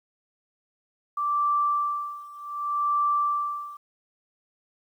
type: tone with tremolo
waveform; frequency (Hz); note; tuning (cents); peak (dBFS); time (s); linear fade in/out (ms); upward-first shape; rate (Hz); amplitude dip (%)
sine; 1170; D6; -7; -20; 1.17-3.77; 5; sine; 0.66; 90
effects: 10-bit